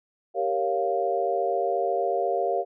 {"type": "chord", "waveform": "sine", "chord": "G half-diminished seventh", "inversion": "none", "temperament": "equal", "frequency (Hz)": [392, 466.2, 554.4, 698.5], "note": ["G4", "Bb4", "Db5", "F5"], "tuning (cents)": [0, 0, 0, 0], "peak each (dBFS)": [-29, -29, -29, -26], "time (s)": [0.34, 2.65], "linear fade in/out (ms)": 50, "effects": []}